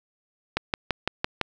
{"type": "click train", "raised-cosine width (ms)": 0.3, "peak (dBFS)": -7, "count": 6, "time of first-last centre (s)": [0.57, 1.413], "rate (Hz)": 5.93, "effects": []}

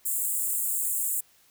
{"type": "high-pass noise", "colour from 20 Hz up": "pink", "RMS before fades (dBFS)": -28, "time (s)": [0.05, 1.21], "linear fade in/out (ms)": 10, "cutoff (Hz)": 7300, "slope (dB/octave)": 96, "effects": ["white hiss -61 dBFS RMS until 1.5 s"]}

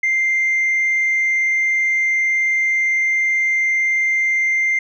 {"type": "tone with frequency modulation", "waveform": "sine", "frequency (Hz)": 2094, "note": "C7", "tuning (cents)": 1, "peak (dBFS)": -13, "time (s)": [0.03, 4.79], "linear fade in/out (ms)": 5, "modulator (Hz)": 37.3, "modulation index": 0.31, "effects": ["tanh soft clip ceiling -12 dBFS"]}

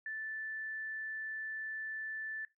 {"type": "tone", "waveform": "sine", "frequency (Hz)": 1757, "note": "A6", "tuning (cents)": -3, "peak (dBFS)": -38, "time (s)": [0.06, 2.45], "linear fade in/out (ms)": 2, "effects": ["noise-tail reverb RT60 0.2 s tail -19 dB re dry"]}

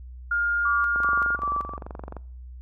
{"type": "tone", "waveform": "sine", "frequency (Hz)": 1413, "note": "F6", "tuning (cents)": 20, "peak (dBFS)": -21, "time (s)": [0.31, 1.36], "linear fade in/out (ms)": 5}
{"type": "tone with tremolo", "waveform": "sine", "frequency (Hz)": 1159, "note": "D6", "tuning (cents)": -23, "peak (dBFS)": -23, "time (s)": [0.65, 1.77], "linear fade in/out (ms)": 5, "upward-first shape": "square", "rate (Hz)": 2.6, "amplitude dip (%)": 70}
{"type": "click train", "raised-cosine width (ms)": 1, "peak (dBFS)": -22, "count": 29, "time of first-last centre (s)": [0.96, 2.167], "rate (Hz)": 23.2}
{"effects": ["noise-tail reverb RT60 0.6 s tail -24 dB re dry", "added 62 Hz sine -38 dBFS peak until 2.61 s"]}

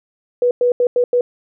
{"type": "tone bursts at uneven times", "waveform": "sine", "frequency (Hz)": 489.3, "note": "B4", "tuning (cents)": -16, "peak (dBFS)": -11, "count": 5, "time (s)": [[0.42, 0.51], [0.61, 0.72], [0.8, 0.87], [0.96, 1.04], [1.13, 1.21]], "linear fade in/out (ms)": 2, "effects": []}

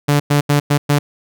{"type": "tone bursts at uneven times", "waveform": "sawtooth", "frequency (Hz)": 145.1, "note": "D3", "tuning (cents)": -21, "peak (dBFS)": -7, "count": 5, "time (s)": [[0.08, 0.2], [0.3, 0.41], [0.49, 0.6], [0.7, 0.78], [0.89, 0.99]], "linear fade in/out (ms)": 10, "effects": []}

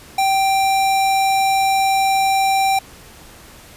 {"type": "tone with sample-and-hold", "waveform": "sine", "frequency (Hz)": 776, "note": "G5", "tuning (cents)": -18, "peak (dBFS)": -13, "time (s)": [0.18, 2.79], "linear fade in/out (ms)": 5, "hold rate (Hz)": 3150, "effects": ["pink hiss -42 dBFS RMS until 3.76 s", "resampled to 32000 Hz"]}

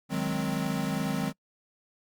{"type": "chord", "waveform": "square", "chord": "Ab dominant seventh", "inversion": "second", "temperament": "equal", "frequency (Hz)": [155.56, 185, 207.7, 261.6], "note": ["Eb3", "Gb3", "Ab3", "C4"], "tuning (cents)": [0, 0, 0, 0], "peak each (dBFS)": -34, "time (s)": [0.09, 1.33], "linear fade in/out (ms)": 50, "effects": ["noise-tail reverb RT60 0.1 s tail -26 dB re dry", "Opus 48 kbps"]}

